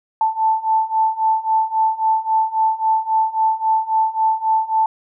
sine beating tone pair, 880 / 883.7 Hz, A5 / A5, 0 / +7 cents, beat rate 3.7 Hz, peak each -19 / -17 dBFS, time 0.21-4.86 s, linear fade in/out 2 ms, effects none

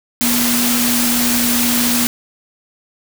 sine tone in noise, 240.8 Hz, B3, 44 cents flat, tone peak -17 dBFS, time 0.21-2.07 s, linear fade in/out 0 ms, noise white, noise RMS -17 dBFS, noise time 0.21-2.07 s, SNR -3 dB, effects none

